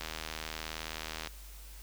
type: click train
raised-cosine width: 0.2 ms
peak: -20 dBFS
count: 101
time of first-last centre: 0.01-1.273 s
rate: 79.2 Hz
effects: added 50 Hz sine -47 dBFS peak until 1.82 s + white hiss -54 dBFS RMS until 1.82 s